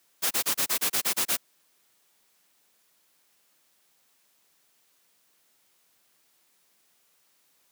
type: noise bursts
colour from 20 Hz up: white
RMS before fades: -25 dBFS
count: 10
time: 0.22-1.371 s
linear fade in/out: 20 ms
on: 89 ms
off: 29 ms
effects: white hiss -67 dBFS RMS until 7.71 s + high-pass 150 Hz 12 dB/octave